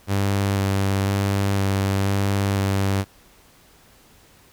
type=tone with vibrato; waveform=sawtooth; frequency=98.5 Hz; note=G2; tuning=9 cents sharp; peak=-15 dBFS; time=0.07-3.05 s; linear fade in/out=50 ms; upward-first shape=square; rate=1 Hz; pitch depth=12 cents each way; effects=pink hiss -53 dBFS RMS until 4.52 s